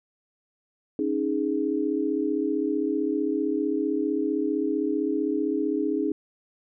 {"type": "chord", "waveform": "sine", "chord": "C# suspended second", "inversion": "none", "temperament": "equal with one note detuned", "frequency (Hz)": [275.6, 311.1, 415.3], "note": ["C#4", "D#4", "G#4"], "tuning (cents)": [-10, 0, 0], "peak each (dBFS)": [-28, -26, -28], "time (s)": [0.99, 6.12], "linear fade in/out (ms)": 2, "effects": []}